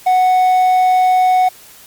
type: tone with quantisation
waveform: triangle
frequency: 739 Hz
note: F#5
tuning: 2 cents flat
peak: -7 dBFS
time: 0.06-1.49 s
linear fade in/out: 10 ms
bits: 6
effects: white hiss -41 dBFS RMS until 1.86 s + Opus 48 kbps